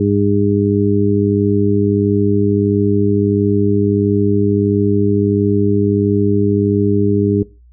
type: harmonic tone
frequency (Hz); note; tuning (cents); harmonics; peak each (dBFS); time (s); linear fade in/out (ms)
101.5; G#2; -39; 1 / 2 / 3 / 4; -17 / -17 / -17 / -17; 0-7.43; 5
effects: noise-tail reverb RT60 0.3 s tail -21 dB re dry + added 60 Hz sine -42 dBFS peak until 7.72 s